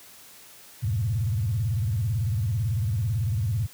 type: tone with vibrato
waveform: sine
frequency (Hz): 105.5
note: G#2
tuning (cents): +28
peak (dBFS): -22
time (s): 0.82-3.67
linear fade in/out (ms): 20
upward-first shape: square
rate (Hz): 18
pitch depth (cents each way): 250
effects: white hiss -49 dBFS RMS until 3.73 s + high-pass 60 Hz 12 dB/octave